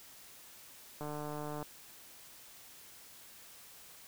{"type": "click train", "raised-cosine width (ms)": 1, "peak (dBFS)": -28, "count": 93, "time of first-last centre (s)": [1.01, 1.627], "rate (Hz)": 149, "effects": ["white hiss -55 dBFS RMS until 4.07 s"]}